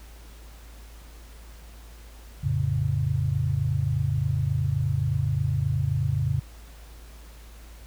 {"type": "chord", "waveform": "sine", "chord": "F augmented", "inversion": "none", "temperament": "equal with one note detuned", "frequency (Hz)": [87.31, 110.77, 138.59], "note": ["F2", "A2", "C#3"], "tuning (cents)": [0, 12, 0], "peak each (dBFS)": [-28, -27, -25], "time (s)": [2.43, 6.4], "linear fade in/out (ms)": 10, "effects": ["added 55 Hz sine -43 dBFS peak until 7.86 s", "pink hiss -52 dBFS RMS until 7.86 s"]}